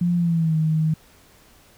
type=tone with pitch glide; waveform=sine; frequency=174.61 to 157.37 Hz; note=F3 to D#3; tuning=0 to +20 cents; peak=-17 dBFS; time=0.01-0.94 s; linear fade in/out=5 ms; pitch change=-180 cents; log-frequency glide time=0.16-0.56 s; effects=pink hiss -53 dBFS RMS until 1.77 s